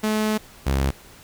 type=tone pair in turn; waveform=sawtooth; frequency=215.2 / 67.78 Hz; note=A3 / C#2; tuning=-38 / -38 cents; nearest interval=octave + minor sixth; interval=2000 cents; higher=first; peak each=-16 / -15 dBFS; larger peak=second; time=0.03-0.38 / 0.66-0.91 s; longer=first; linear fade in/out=10 ms; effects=pink hiss -47 dBFS RMS until 1.23 s